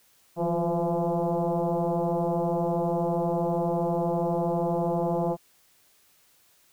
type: tone with frequency modulation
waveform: sine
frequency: 164.81 Hz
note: E3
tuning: in tune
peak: -23 dBFS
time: 0.36-5.37 s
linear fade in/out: 50 ms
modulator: 171 Hz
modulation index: 4
effects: white hiss -62 dBFS RMS until 6.72 s